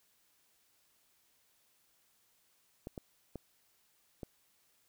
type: clicks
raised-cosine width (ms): 2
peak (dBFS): -28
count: 4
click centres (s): 2.871 / 2.978 / 3.357 / 4.232
effects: white hiss -72 dBFS RMS until 4.88 s